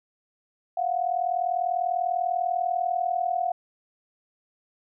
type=tone pair together; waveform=sine; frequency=694 / 734.1 Hz; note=F5 / F#5; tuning=-11 / -14 cents; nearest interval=minor second; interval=97 cents; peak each=-26 / -26 dBFS; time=0.77-3.52 s; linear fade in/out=5 ms; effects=none